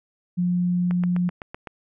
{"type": "tone", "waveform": "sine", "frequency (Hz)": 177.7, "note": "F3", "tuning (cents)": 30, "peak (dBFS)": -19, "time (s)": [0.37, 1.3], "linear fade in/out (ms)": 20}
{"type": "click train", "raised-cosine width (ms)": 0.5, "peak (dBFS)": -19, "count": 7, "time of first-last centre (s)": [0.91, 1.672], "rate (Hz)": 7.87}
{"effects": []}